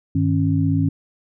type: tone cluster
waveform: sine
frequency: 98.8 / 155 / 273.5 Hz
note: G2 / D#3 / C#4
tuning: +14 / -6 / -23 cents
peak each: -20 dBFS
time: 0.15-0.89 s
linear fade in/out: 5 ms
effects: none